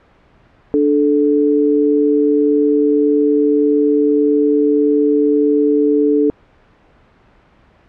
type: tone pair together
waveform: sine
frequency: 293.9 / 435.6 Hz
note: D4 / A4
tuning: +1 / -17 cents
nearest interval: perfect fifth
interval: 682 cents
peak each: -13 dBFS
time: 0.74-6.3 s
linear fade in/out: 0 ms
effects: pink hiss -50 dBFS RMS until 7.88 s + low-pass 2000 Hz 12 dB/octave